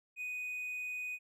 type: tone with hard clipping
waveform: triangle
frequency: 2489 Hz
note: D#7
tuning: in tune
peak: -38 dBFS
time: 0.16-1.19 s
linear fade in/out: 50 ms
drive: 5 dB
effects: none